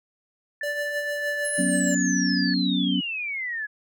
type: tone with pitch glide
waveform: sine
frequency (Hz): 1760 to 1728.8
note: A6 to A6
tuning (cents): 0 to -31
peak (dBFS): -28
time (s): 0.61-2.54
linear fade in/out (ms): 2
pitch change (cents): -31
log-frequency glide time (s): 1-1.93
type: tone with tremolo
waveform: square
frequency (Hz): 583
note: D5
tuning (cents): -13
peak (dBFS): -27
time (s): 0.63-1.95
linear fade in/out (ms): 5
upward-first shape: triangle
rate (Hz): 6.5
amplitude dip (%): 60
type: exponential sweep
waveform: sine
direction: down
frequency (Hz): 10900 to 1669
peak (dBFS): -27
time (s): 1.44-3.67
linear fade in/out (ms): 20
type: chord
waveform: sine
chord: F# suspended fourth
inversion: none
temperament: equal with one note detuned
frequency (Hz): 185 / 243.1 / 277.2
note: F#3 / B3 / C#4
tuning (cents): 0 / -27 / 0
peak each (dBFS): -25 / -27 / -25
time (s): 1.58-3.01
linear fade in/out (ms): 10
effects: none